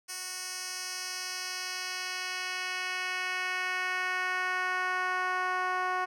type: tone with band-pass filter sweep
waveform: 10% pulse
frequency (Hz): 367.6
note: F#4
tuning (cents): -11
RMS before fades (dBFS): -33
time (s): 0.08-6.06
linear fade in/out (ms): 20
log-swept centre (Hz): 7900 to 970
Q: 1.2
effects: none